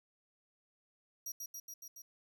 sawtooth tone with echo, 5740 Hz, F8, 47 cents sharp, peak -37 dBFS, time 1.26-1.32 s, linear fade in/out 5 ms, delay 140 ms, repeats 5, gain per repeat -2 dB, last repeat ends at 2.02 s, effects 13-bit

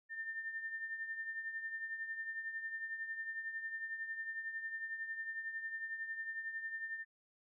sine tone with tremolo, 1800 Hz, A6, 39 cents sharp, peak -37 dBFS, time 0.09-7.05 s, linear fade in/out 50 ms, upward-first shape triangle, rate 11 Hz, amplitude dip 65%, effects none

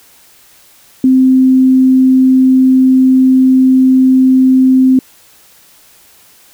sine tone, 260 Hz, C4, 11 cents flat, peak -4 dBFS, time 1.04-4.99 s, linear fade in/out 2 ms, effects white hiss -44 dBFS RMS until 6.53 s

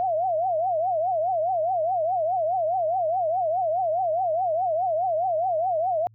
sine tone with vibrato, 688 Hz, F5, 26 cents flat, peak -21 dBFS, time 0-6.07 s, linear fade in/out 0 ms, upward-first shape triangle, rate 4.8 Hz, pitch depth 220 cents each way, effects added 110 Hz sine -51 dBFS peak until 6.14 s

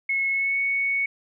sine tone with pitch glide, 2183 to 2220 Hz, C#7 to C#7, -27 to +2 cents, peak -21 dBFS, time 0.09-1.06 s, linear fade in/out 5 ms, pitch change +29 cents, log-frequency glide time 0.3-0.59 s, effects none

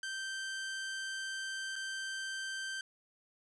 sawtooth tone with dropouts, 1561 Hz, G6, 8 cents flat, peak -34 dBFS, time 0.03-2.81 s, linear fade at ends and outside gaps 2 ms, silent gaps 1.757-1.761 s, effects resampled to 22050 Hz + 11-bit

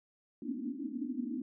pink band-pass noise, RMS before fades -38 dBFS, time 0.42-1.42 s, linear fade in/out 5 ms, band 230 to 310 Hz, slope 96 dB/octave, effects none

